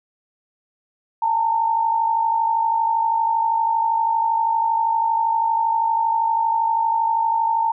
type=tone pair together; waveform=sine; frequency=857.4 / 910 Hz; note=A5 / A#5; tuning=-45 / -42 cents; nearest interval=minor second; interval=103 cents; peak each=-25 / -17 dBFS; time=1.22-7.72 s; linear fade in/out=5 ms; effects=none